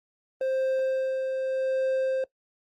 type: tone with tremolo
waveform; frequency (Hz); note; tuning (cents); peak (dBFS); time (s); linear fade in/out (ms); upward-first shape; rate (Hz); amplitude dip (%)
triangle; 526; C5; +9; -21; 0.41-2.24; 2; sine; 0.84; 35
effects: noise-tail reverb RT60 0.1 s tail -20 dB re dry + Opus 24 kbps